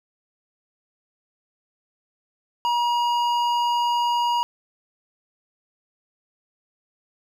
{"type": "tone with hard clipping", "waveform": "sine", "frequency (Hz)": 955, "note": "A#5", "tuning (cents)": 42, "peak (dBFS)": -21, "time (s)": [2.65, 4.43], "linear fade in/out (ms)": 0, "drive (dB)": 10, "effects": []}